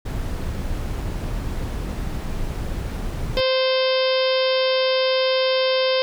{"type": "noise", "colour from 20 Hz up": "brown", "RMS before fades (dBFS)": -26, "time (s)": [0.05, 3.41], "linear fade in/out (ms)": 10}
{"type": "harmonic tone", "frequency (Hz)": 521, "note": "C5", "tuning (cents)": -7, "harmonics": [1, 2, 3, 4, 5, 6, 7, 8, 9, 10], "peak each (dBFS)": [-18, -29, -33, -32, -31, -28, -30, -35, -31, -33], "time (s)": [3.37, 6.02], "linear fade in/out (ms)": 0}
{"effects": []}